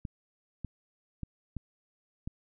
clicks, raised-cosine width 5 ms, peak -24 dBFS, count 5, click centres 0.052 / 0.647 / 1.233 / 1.567 / 2.275 s, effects none

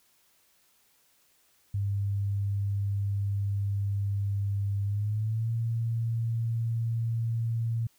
sine tone with pitch glide, 100 to 114.87 Hz, G2 to A#2, +35 to -25 cents, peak -26 dBFS, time 1.74-7.87 s, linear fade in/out 5 ms, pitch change +240 cents, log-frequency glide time 4.84-5.51 s, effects white hiss -66 dBFS RMS until 7.98 s

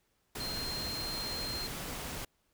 sine tone in noise, 4186 Hz, C8, in tune, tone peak -37 dBFS, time 0.4-1.67 s, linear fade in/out 5 ms, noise pink, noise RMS -40 dBFS, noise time 0.35-2.25 s, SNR 0 dB, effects pink hiss -75 dBFS RMS until 2.53 s

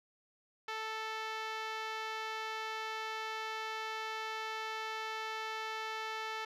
5% pulse tone with band-pass filter, 440 Hz, A4, in tune, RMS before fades -40 dBFS, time 0.68-6.45 s, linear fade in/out 5 ms, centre 1000 Hz, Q 0.71, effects none

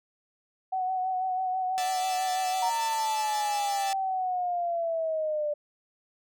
sine tone with vibrato, 746 Hz, F#5, 14 cents sharp, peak -26 dBFS, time 0.72-2.7 s, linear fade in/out 10 ms, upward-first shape sine, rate 6.1 Hz, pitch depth 26 cents each way
5% pulse chord, D suspended second, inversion none, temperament equal, 587.3 / 659.3 / 880 Hz, D5 / E5 / A5, 0 / 0 / 0 cents, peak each -27 dBFS, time 1.78-3.93 s, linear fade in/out 0 ms
sine linear sweep, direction down, 932.3 to 587.3 Hz, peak -26 dBFS, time 2.62-5.54 s, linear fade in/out 10 ms
effects none

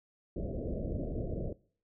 pink low-pass noise, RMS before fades -36 dBFS, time 0.36-1.53 s, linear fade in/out 5 ms, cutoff 650 Hz, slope 96 dB/octave, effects noise-tail reverb RT60 0.5 s tail -22 dB re dry

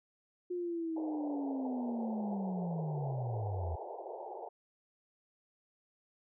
sine linear sweep, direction down, 359.8 to 78 Hz, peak -34 dBFS, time 0.5-3.76 s, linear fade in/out 10 ms
white band-pass noise, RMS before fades -44 dBFS, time 0.96-4.49 s, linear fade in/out 10 ms, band 360 to 890 Hz, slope 96 dB/octave
effects none

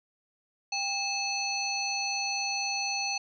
harmonic tone with a mistuned harmonic, 868 Hz, A5, 24 cents flat, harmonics 1 / 3 / 5 / 7, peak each -35 / -33 / -33 / -36 dBFS, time 0.72-3.18 s, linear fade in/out 5 ms, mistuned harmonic 1, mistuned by -150 cents, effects none

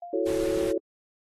sine tone with exponential decay, 698.5 Hz, F5, in tune, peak -34 dBFS, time 0.02-0.53 s, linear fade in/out 5 ms, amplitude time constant 110 ms
sine chord, F# minor seventh, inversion third, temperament equal with one note detuned, 332.5 / 370 / 440 / 554.4 Hz, E4 / F#4 / A4 / C#5, +15 / 0 / 0 / 0 cents, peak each -29 dBFS, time 0.13-0.78 s, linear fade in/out 5 ms
pink noise, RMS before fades -39 dBFS, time 0.26-0.72 s, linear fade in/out 10 ms
effects AAC 32 kbps

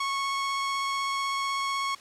sawtooth tone with vibrato, 1101 Hz, C#6, 12 cents flat, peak -23 dBFS, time 0-1.95 s, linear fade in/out 5 ms, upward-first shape triangle, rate 16 Hz, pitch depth 10 cents each way, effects white hiss -50 dBFS RMS until 2 s + low-pass 7000 Hz 12 dB/octave

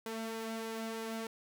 sawtooth tone with flanger, 224.3 Hz, A3, 34 cents sharp, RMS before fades -40 dBFS, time 0.06-1.27 s, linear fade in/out 2 ms, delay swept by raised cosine 2 to 3.1 ms, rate 3.2 Hz, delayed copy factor +0.5, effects none

